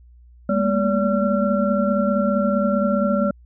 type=tone cluster; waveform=sine; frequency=203 / 227.5 / 238.1 / 573 / 1362 Hz; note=G#3 / A#3 / A#3 / D5 / F6; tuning=-39 / -42 / +37 / -43 / -44 cents; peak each=-20 / -28 / -25 / -21 / -27 dBFS; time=0.49-3.31 s; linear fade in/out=5 ms; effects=added 60 Hz sine -45 dBFS peak until 3.45 s